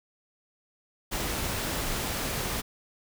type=noise; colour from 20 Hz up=pink; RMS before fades=-31 dBFS; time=1.11-2.62 s; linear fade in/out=20 ms; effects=none